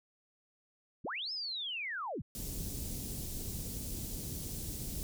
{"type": "linear two-way sweep", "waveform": "sine", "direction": "up then down", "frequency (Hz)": [55, 5274, 55], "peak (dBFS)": -36, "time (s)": [1.04, 2.22], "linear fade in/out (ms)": 10, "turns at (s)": 1.32}
{"type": "band-stop noise", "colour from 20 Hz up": "pink", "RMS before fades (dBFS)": -40, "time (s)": [2.35, 5.03], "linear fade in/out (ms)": 0, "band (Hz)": [270, 6500], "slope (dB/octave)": 12}
{"effects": []}